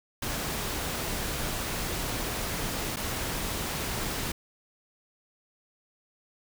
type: noise with dropouts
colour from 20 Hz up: pink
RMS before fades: -32 dBFS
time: 0.22-4.32 s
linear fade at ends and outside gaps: 5 ms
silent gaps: 2.961-2.968 s
effects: none